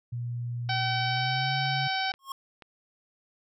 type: tone with pitch glide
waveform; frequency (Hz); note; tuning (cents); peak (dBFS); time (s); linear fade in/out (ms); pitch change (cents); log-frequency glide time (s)
sine; 120 to 136.26; B2 to C#3; -49 to -29; -30; 0.12-1.88; 10; +220; 1-1.55
type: click train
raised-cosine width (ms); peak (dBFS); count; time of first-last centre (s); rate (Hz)
0.3; -31; 5; 0.69-2.622; 2.07
type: harmonic tone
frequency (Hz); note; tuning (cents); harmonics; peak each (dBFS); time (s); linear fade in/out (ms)
764; G5; -45; 1 / 2 / 3 / 4 / 5 / 6 / 7; -30 / -33 / -35 / -36 / -37 / -38 / -38; 0.69-2.12; 5
type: tone with exponential growth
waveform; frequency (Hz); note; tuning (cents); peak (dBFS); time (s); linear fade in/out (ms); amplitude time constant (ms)
square; 1083; C#6; -41; -31; 2.19-2.32; 2; 27
effects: none